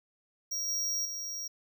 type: tone with level steps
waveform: square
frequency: 5650 Hz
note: F8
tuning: 19 cents sharp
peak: -32 / -30 / -36 dBFS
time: 0.51-1.48 s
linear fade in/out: 10 ms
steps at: 0.68 / 1.05 s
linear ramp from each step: 5 ms
effects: none